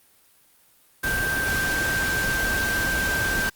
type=tone in noise; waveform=sine; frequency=1568 Hz; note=G6; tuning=in tune; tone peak=-23 dBFS; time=1.03-3.5 s; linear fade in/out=10 ms; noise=pink; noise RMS=-28 dBFS; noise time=1.03-3.5 s; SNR=+2 dB; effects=white hiss -58 dBFS RMS until 3.55 s + Opus 32 kbps